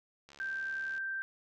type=click train; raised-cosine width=0.2 ms; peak=-36 dBFS; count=50; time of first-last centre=0.29-0.979 s; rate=71.1 Hz
type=tone; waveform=sine; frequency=1568 Hz; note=G6; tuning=in tune; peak=-34 dBFS; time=0.4-1.22 s; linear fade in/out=0 ms
effects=none